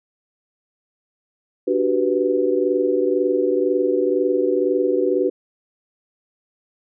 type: chord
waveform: sine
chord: G major seventh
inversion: second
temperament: equal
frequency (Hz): 293.7 / 370 / 392 / 493.9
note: D4 / F#4 / G4 / B4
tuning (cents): 0 / 0 / 0 / 0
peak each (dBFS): -24 / -20 / -23 / -21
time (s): 1.67-5.3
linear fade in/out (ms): 10
effects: none